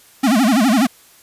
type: tone with vibrato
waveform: square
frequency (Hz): 240.4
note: B3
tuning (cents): -46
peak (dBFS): -12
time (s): 0.23-0.87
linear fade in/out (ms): 10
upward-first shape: sine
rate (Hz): 12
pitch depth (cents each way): 260
effects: white hiss -48 dBFS RMS until 1.22 s + resampled to 32000 Hz